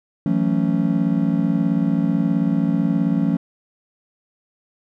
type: chord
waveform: triangle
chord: F# minor seventh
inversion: third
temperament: just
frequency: 166.5 / 185 / 222 / 277.5 Hz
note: E3 / F#3 / A3 / C#4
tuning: +18 / 0 / +16 / +2 cents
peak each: -20 dBFS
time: 0.26-3.37 s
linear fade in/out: 2 ms
effects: none